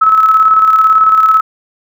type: tone with tremolo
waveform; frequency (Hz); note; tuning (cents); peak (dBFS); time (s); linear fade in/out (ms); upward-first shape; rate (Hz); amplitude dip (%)
sine; 1297; E6; -28; -3; 0.01-1.41; 10; square; 18; 40
effects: none